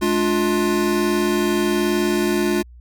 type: chord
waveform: square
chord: D diminished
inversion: second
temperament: just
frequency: 211.4 / 293.7 / 352.4 Hz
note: Ab3 / D4 / F4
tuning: +31 / 0 / +16 cents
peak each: -23 / -25 / -20 dBFS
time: 0.01-2.63 s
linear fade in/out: 20 ms
effects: added 60 Hz sine -40 dBFS peak until 2.8 s